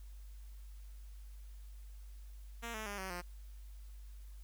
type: tone with pitch steps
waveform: 5% pulse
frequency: 233.1 / 217.5 / 202.9 / 189.34 / 176.66 Hz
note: A#3 / A3 / G#3 / F#3 / F3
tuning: 0 / -20 / -40 / +40 / +20 cents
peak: -30 dBFS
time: 2.62-3.22 s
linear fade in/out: 20 ms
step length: 120 ms
effects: added 50 Hz sine -48 dBFS peak until 4.43 s + white hiss -68 dBFS RMS until 4.43 s